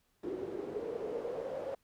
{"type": "noise with band-pass filter sweep", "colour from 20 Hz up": "pink", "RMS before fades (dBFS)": -39, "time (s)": [0.23, 1.75], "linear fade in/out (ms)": 5, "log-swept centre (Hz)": [360, 560], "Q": 8.2, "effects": ["pink hiss -75 dBFS RMS until 1.83 s"]}